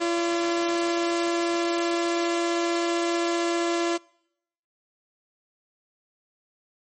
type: tone pair together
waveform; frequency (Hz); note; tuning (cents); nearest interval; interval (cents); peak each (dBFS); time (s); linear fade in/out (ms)
sawtooth; 340.7 / 573; F4 / D5; -43 / -43; major sixth; 900; -19 / -30; 0-3.98; 20
effects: noise-tail reverb RT60 0.8 s tail -26 dB re dry + MP3 32 kbps